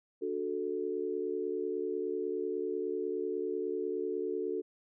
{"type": "chord", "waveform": "sine", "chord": "D major", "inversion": "none", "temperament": "equal", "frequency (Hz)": [293.7, 370, 440], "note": ["D4", "F#4", "A4"], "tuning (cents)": [0, 0, 0], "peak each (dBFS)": [-40, -35, -35], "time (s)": [0.21, 4.62], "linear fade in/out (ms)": 20, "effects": []}